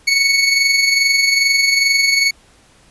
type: tone with amplitude modulation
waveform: 25% pulse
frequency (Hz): 2217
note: C#7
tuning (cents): 0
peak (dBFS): -6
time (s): 0.07-2.31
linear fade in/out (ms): 10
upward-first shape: sine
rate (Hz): 22.4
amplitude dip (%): 45
effects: pink hiss -50 dBFS RMS until 2.9 s + resampled to 24000 Hz